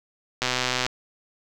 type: click train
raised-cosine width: 0.2 ms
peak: -6 dBFS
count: 57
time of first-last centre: 0.42-0.864 s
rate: 126 Hz
effects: none